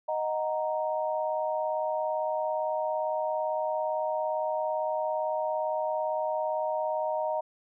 sine chord, D# minor, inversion none, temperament equal, 622.3 / 740 / 932.3 Hz, D#5 / F#5 / A#5, 0 / 0 / 0 cents, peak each -29 / -35 / -32 dBFS, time 0.08-7.41 s, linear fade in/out 10 ms, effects none

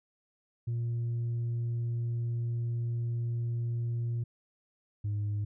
sine tone pair in turn, 117.8 / 103.68 Hz, A#2 / G#2, +19 / -2 cents, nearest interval major second, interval 221 cents, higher first, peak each -27 dBFS, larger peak neither, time 0.67-4.24 / 5.04-5.45 s, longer first, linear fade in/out 10 ms, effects tanh soft clip ceiling -28 dBFS

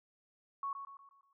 sine tone with echo, 1108.7 Hz, C#6, in tune, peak -35 dBFS, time 0.63-0.73 s, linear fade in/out 2 ms, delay 120 ms, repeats 5, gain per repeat -7 dB, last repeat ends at 1.33 s, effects none

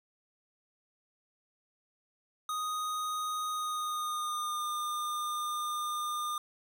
square tone with pitch glide, 1244.5 to 1209.1 Hz, D#6 to D#6, 0 to -50 cents, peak -33 dBFS, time 2.49-6.38 s, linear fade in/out 2 ms, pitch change -50 cents, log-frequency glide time 3.5-4.66 s, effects none

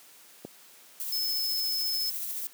click, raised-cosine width 2 ms, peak -23 dBFS, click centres 0.45 s
violet noise with tremolo, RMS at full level -33 dBFS, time 1-2.47 s, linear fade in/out 0 ms, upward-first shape triangle, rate 14 Hz, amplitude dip 35%
sine tone, 5210 Hz, E8, 21 cents flat, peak -28 dBFS, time 1.12-2.1 s, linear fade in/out 5 ms
effects white hiss -54 dBFS RMS until 2.53 s + high-pass 200 Hz 12 dB/octave

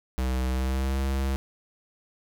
square tone with pitch glide, 64.2 to 67.16 Hz, C2 to C2, -32 to +46 cents, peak -25 dBFS, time 0.18-1.36 s, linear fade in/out 0 ms, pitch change +78 cents, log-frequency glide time 0.48-0.98 s, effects none

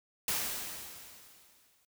white noise with exponential decay, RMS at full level -31 dBFS, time 0.28-1.85 s, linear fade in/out 2 ms, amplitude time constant 340 ms, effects noise-tail reverb RT60 0.1 s tail -25 dB re dry

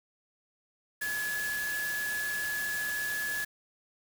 sine tone in noise, 1700 Hz, G#6, 40 cents sharp, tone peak -31 dBFS, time 1.01-3.45 s, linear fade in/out 10 ms, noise white, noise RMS -39 dBFS, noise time 1.01-3.45 s, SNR +5 dB, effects none

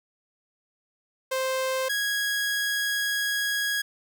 sawtooth tone pair in turn, 523.3 / 1655.1 Hz, C5 / G#6, 0 / -6 cents, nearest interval octave + minor sixth, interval 1994 cents, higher second, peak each -21 dBFS, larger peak neither, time 1.31-1.89 / 1.89-3.82 s, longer second, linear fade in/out 10 ms, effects none

